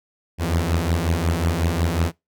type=beating tone pair; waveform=sawtooth; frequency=81 / 86.5 Hz; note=E2 / F2; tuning=-30 / -16 cents; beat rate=5.5 Hz; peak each=-18 dBFS; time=0.38-2.12 s; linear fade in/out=50 ms; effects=noise-tail reverb RT60 0.2 s tail -24 dB re dry